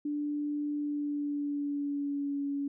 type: tone with pitch glide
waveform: sine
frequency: 293.7 to 282.1 Hz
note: D4 to C#4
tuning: 0 to +30 cents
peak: -30 dBFS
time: 0.05-2.68 s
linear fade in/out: 5 ms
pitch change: -70 cents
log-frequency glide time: 0.75-2.43 s
effects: none